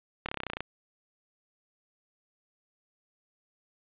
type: slowing click train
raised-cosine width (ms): 0.3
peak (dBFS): -16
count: 12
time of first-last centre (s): 0.26-0.606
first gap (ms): 27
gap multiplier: 1.03
effects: resampled to 8000 Hz + 9-bit